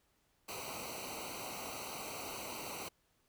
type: noise with comb filter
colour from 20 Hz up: pink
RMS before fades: -44 dBFS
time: 0.48-2.89 s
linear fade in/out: 10 ms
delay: 0.58 ms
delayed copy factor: -1
effects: pink hiss -75 dBFS RMS until 3.28 s